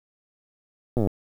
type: slowing click train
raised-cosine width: 2 ms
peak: -11 dBFS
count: 12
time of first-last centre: 0.97-1.072 s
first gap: 8 ms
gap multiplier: 1.03
effects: 8-bit